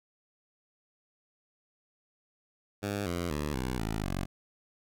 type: tone with pitch steps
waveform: 10% pulse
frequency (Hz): 101.3 / 86.67 / 74.16 / 63.45 / 54.29 / 46.45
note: G#2 / F2 / D2 / B1 / A1 / F#1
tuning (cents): -43 / -13 / +17 / +47 / -22 / +7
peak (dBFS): -23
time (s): 2.82-4.26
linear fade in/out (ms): 20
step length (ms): 240
effects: none